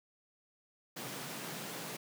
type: high-pass noise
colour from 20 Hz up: pink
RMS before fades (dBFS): -43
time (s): 0.96-1.97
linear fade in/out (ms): 10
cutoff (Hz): 130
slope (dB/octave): 48
effects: none